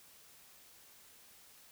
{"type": "silence", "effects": ["white hiss -60 dBFS RMS until 1.71 s"]}